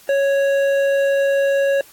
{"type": "tone with hard clipping", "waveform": "triangle", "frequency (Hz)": 554, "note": "C#5", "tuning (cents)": -1, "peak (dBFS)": -16, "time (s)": [0.09, 1.81], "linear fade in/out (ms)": 2, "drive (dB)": 13, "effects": ["white hiss -47 dBFS RMS until 1.92 s", "AAC 64 kbps"]}